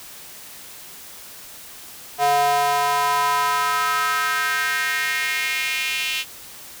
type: tone with high-pass filter sweep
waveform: square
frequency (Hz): 142.9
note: D3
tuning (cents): -47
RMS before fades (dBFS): -21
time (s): 2.18-6.25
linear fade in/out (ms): 50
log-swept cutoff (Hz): 680 to 2800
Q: 3.6
effects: white hiss -40 dBFS RMS until 6.8 s